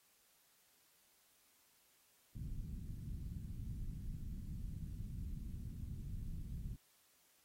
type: low-pass noise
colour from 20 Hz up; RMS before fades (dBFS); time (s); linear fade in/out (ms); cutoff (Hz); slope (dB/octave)
pink; -45; 2.35-6.76; 2; 190; 24
effects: white hiss -72 dBFS RMS until 7.44 s + AAC 48 kbps